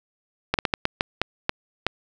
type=slowing click train; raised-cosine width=0.3 ms; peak=-4 dBFS; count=9; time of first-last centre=0.54-1.866 s; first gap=48 ms; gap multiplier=1.34; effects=none